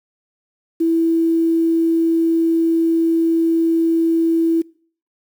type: tone with quantisation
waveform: sine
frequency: 329.6 Hz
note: E4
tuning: in tune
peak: -13 dBFS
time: 0.8-4.62 s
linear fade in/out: 10 ms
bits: 7
effects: noise-tail reverb RT60 0.5 s tail -24 dB re dry